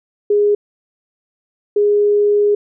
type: tone pair in turn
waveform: sine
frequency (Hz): 412.8 / 412.8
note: G#4 / G#4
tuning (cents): -10 / -10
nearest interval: unison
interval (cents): 0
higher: neither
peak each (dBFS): -10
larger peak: neither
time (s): 0.3-0.55 / 1.76-2.55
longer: second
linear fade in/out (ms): 5
effects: none